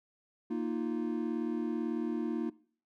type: chord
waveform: triangle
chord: Bb suspended fourth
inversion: none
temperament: equal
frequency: 233.1 / 311.1 / 349.2 Hz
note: Bb3 / Eb4 / F4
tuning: 0 / 0 / 0 cents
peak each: -33 / -34 / -35 dBFS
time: 0.5-2.5 s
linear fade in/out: 10 ms
effects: noise-tail reverb RT60 0.5 s tail -21 dB re dry